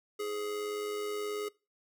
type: tone with amplitude modulation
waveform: square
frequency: 417.8 Hz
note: G#4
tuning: 10 cents sharp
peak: -32 dBFS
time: 0.19-1.49 s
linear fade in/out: 10 ms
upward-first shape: sine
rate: 98.7 Hz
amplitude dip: 45%
effects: noise-tail reverb RT60 0.3 s tail -23 dB re dry